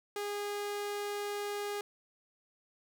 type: tone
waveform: sawtooth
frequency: 410 Hz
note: G#4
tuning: 22 cents flat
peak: -31 dBFS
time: 0.16-1.81 s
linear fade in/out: 2 ms
effects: none